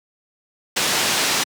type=low-pass noise; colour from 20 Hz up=white; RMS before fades=-20 dBFS; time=0.76-1.44 s; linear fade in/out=10 ms; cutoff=6100 Hz; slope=12 dB/octave; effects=high-pass 150 Hz 12 dB/octave